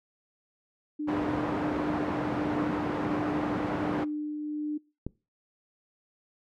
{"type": "tone with tremolo", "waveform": "sine", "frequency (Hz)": 300, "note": "D4", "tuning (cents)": 37, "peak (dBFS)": -28, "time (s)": [0.99, 4.78], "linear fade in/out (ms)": 10, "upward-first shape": "triangle", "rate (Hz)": 1.4, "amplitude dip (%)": 35}
{"type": "band-pass noise", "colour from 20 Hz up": "pink", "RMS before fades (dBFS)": -32, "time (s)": [1.07, 4.05], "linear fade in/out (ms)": 20, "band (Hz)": [150, 1200], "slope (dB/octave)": 12}
{"type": "click", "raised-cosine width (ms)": 3, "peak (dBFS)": -20, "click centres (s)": 5.066}
{"effects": ["noise-tail reverb RT60 0.3 s tail -23 dB re dry"]}